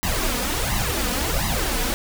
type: noise with flanger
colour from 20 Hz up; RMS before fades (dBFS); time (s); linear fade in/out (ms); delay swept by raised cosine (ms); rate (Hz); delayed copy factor
pink; -23; 0.03-1.94; 0; 1 to 4.1; 1.4; +0.85
effects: none